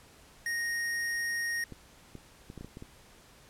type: tone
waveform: square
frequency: 1864.7 Hz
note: A#6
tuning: in tune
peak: -31 dBFS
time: 0.46-1.64 s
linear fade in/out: 2 ms
type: clicks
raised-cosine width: 3 ms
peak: -30 dBFS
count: 8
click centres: 1.723 / 2.153 / 2.501 / 2.577 / 2.61 / 2.646 / 2.771 / 2.824 s
effects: pink hiss -57 dBFS RMS until 3.49 s + low-pass 12000 Hz 12 dB/octave